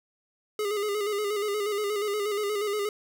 square tone with vibrato, 413.7 Hz, G#4, 7 cents flat, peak -27 dBFS, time 0.59-2.89 s, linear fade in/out 2 ms, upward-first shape square, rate 8.4 Hz, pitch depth 45 cents each way, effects none

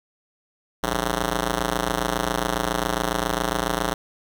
5% pulse ring-modulated tone, 119.7 Hz, A#2, 46 cents sharp, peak -8 dBFS, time 0.83-3.94 s, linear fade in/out 5 ms, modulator 73.5 Hz, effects none

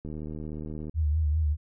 click train, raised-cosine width 3 ms, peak -25 dBFS, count 66, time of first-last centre 0.05-0.895 s, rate 76.9 Hz
sine tone with vibrato, 76.8 Hz, D#2, 22 cents flat, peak -22 dBFS, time 0.94-1.57 s, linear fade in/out 50 ms, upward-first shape triangle, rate 5 Hz, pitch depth 89 cents each way
effects none

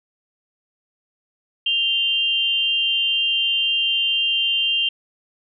sine tone pair together, 2794 / 3149 Hz, F7 / G7, 0 / +7 cents, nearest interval major second, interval 207 cents, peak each -20 dBFS, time 1.66-4.89 s, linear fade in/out 5 ms, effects none

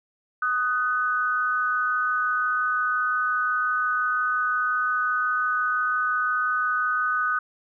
sine tone pair together, 1246 / 1500.3 Hz, D#6 / F#6, +2 / +24 cents, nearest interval minor third, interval 322 cents, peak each -24 / -24 dBFS, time 0.42-7.39 s, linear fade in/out 5 ms, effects none

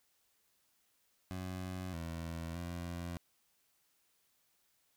20% pulse tone with pitch steps, 92.3 / 82.9 / 86.5 Hz, F#2 / E2 / F2, -4 / +10 / -16 cents, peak -35 dBFS, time 1.31-3.17 s, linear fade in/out 0 ms, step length 620 ms, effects white hiss -75 dBFS RMS until 4.96 s

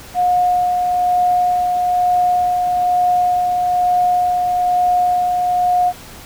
sine tone with tremolo, 719 Hz, F#5, 50 cents flat, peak -11 dBFS, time 0.14-5.93 s, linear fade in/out 50 ms, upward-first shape sine, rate 1.1 Hz, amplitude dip 30%, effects pink hiss -37 dBFS RMS until 6.25 s

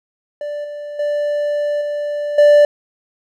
triangle tone with level steps, 587.3 Hz, D5, in tune, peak -20 / -24 / -14 / -17 / -4 dBFS, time 0.41-2.65 s, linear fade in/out 2 ms, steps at 0.64 / 0.99 / 1.81 / 2.38 s, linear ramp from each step 5 ms, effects none

